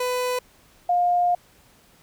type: tone pair in turn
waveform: 30% pulse / sine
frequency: 499.2 / 708 Hz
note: B4 / F5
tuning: +19 / +23 cents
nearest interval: tritone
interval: 604 cents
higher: second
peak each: -20 / -17 dBFS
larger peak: second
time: 0-0.39 / 0.89-1.35 s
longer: second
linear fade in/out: 5 ms
effects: pink hiss -56 dBFS RMS until 2.02 s